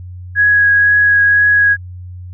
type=tone with vibrato; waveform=sine; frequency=1661.2 Hz; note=G#6; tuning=in tune; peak=-7 dBFS; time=0.35-1.77 s; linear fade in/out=50 ms; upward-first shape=triangle; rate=2 Hz; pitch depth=12 cents each way; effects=added 90 Hz sine -27 dBFS peak until 2.33 s